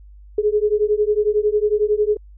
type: beating tone pair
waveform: sine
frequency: 415.3 / 426.3 Hz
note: G#4 / G#4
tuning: 0 / +45 cents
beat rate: 11 Hz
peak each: -18 dBFS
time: 0.38-2.17 s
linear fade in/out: 5 ms
effects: added 50 Hz sine -40 dBFS peak until 2.37 s